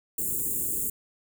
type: band-stop noise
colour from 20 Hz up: white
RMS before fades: -29 dBFS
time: 0.18-0.9 s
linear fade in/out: 5 ms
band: 470 to 7000 Hz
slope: 96 dB/octave
effects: none